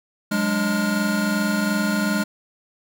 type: tone cluster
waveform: square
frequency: 183.9 / 206.6 / 295.4 / 1422 Hz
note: F#3 / G#3 / D4 / F6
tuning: -10 / -9 / +10 / +31 cents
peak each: -30 / -22 / -29 / -28 dBFS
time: 0.31-2.24 s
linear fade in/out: 10 ms
effects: none